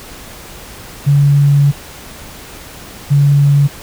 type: tone pair in turn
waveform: sine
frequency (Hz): 142.5 / 142.5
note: C#3 / C#3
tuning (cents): +48 / +48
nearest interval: unison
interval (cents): 0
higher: neither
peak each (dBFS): -6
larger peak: neither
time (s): 1.06-1.72 / 3.1-3.68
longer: first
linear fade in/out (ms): 20
effects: pink hiss -33 dBFS RMS until 3.82 s